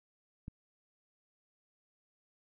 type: click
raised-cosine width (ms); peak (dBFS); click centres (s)
5; -30; 0.481
effects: none